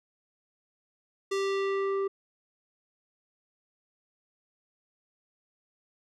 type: tone with low-pass filter sweep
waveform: square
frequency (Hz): 392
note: G4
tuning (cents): 0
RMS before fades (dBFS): -29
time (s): 1.31-2.08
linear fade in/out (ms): 10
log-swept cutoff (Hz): 7400 to 910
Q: 1
effects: none